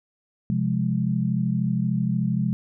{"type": "chord", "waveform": "sine", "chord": "F minor", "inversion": "second", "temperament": "equal", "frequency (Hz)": [130.81, 174.61, 207.7], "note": ["C3", "F3", "Ab3"], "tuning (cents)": [0, 0, 0], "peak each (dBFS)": -25, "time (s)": [0.5, 2.53], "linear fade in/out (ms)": 0, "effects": []}